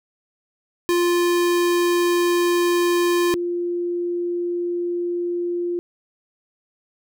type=tone pair in turn; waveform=square / sine; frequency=349.2 / 349.2 Hz; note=F4 / F4; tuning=0 / 0 cents; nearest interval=unison; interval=0 cents; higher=neither; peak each=-17 / -21 dBFS; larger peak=first; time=0.89-3.34 / 3.34-5.79 s; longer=neither; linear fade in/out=0 ms; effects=none